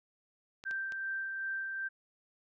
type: clicks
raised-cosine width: 0.2 ms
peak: -30 dBFS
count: 3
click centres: 0.639 / 0.711 / 0.922 s
type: tone with tremolo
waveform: sine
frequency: 1568 Hz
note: G6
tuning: in tune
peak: -33 dBFS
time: 0.65-1.89 s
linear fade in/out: 20 ms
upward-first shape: sine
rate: 2.6 Hz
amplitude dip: 30%
effects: none